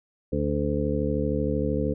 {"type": "harmonic tone", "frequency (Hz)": 73, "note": "D2", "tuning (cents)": -10, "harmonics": [1, 2, 3, 4, 6, 7], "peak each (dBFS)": [-30, -30, -30, -30, -30, -30], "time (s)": [0.32, 1.94], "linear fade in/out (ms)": 10, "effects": []}